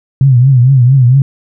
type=tone with vibrato; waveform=sine; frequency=128.9 Hz; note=C3; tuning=26 cents flat; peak=-3 dBFS; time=0.21-1.22 s; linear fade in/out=2 ms; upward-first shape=triangle; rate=4.4 Hz; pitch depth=150 cents each way; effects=none